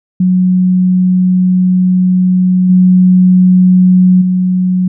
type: tone with level steps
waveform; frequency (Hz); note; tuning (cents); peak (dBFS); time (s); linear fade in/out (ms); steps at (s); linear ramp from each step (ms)
sine; 183.3; F#3; -16; -6 / -3 / -8; 0.2-4.88; 5; 2.69 / 4.21; 10
effects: none